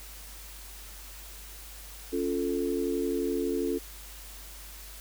sine chord, Db augmented, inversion none, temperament equal, 277.2 / 349.2 / 440 Hz, Db4 / F4 / A4, 0 / 0 / 0 cents, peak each -31 dBFS, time 2.12-3.79 s, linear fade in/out 20 ms, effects added 50 Hz sine -46 dBFS peak until 5 s + white hiss -47 dBFS RMS until 5 s

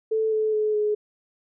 sine tone with pitch steps, 440 / 433.7 / 427.5 / 421.3 Hz, A4 / A4 / A4 / G#4, 0 / -25 / -50 / +25 cents, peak -20 dBFS, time 0.11-0.95 s, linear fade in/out 10 ms, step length 210 ms, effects none

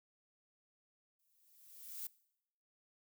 violet noise with exponential growth, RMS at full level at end -42 dBFS, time 1.19-2.07 s, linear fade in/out 5 ms, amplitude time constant 190 ms, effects noise-tail reverb RT60 0.8 s tail -22 dB re dry

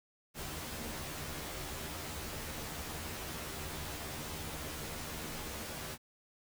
pink noise with comb filter, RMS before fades -42 dBFS, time 0.34-5.98 s, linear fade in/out 50 ms, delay 13 ms, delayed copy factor +0.85, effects none

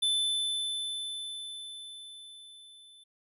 square tone with level ramp, 3519 Hz, A7, in tune, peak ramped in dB -25 to -54 dBFS, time 0.02-3.04 s, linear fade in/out 10 ms, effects resampled to 32000 Hz

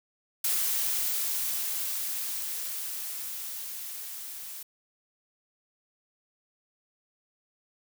blue noise with level ramp, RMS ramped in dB -27 to -41 dBFS, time 0.44-4.63 s, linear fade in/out 5 ms, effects none

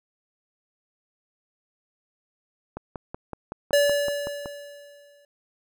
click train, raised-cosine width 1 ms, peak -19 dBFS, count 10, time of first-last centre 2.77-4.459 s, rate 5.33 Hz
square tone with exponential decay, 575 Hz, D5, 37 cents flat, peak -16 dBFS, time 3.73-5.25 s, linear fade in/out 2 ms, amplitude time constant 330 ms
effects none

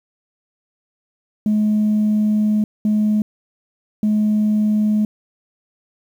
sine tone bursts at uneven times, 212.3 Hz, G#3, 38 cents sharp, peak -12 dBFS, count 3, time 1.46-2.64 / 2.85-3.22 / 4.03-5.05 s, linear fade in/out 2 ms, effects tanh soft clip ceiling -11 dBFS + 8-bit

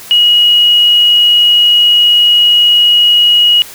sine tone, 2900 Hz, F#7, 35 cents flat, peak -4 dBFS, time 0.11-3.62 s, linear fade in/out 0 ms, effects white hiss -31 dBFS RMS until 3.74 s

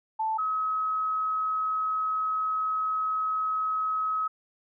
sine tone pair in turn, 880 / 1277.9 Hz, A5 / D#6, 0 / +46 cents, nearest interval tritone, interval 646 cents, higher second, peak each -25 / -25 dBFS, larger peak neither, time 0.19-0.38 / 0.38-4.28 s, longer second, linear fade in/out 10 ms, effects none

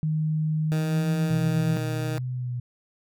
sine tone with pitch glide, 155.56 to 164.62 Hz, D#3 to E3, 0 to -2 cents, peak -22 dBFS, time 0.03-1.77 s, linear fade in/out 0 ms, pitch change +98 cents, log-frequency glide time 0.67-1.08 s
15% pulse tone, 156.2 Hz, D#3, 7 cents sharp, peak -23 dBFS, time 0.72-2.18 s, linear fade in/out 0 ms
sine tone with vibrato, 124.3 Hz, B2, 12 cents sharp, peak -27 dBFS, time 1.3-2.6 s, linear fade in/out 5 ms, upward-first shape sine, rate 1.3 Hz, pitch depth 33 cents each way
effects none

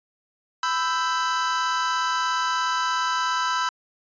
45% pulse chord, E minor, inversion second, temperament equal with one note detuned, 998.1 / 1318.5 / 1568 Hz, B5 / E6 / G6, +18 / 0 / 0 cents, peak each -25 / -26 / -29 dBFS, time 0.63-3.69 s, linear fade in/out 2 ms, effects resampled to 16000 Hz

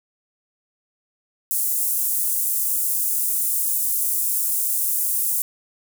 pink high-pass noise, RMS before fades -22 dBFS, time 1.51-5.42 s, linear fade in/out 0 ms, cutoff 9200 Hz, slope 24 dB/octave, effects none

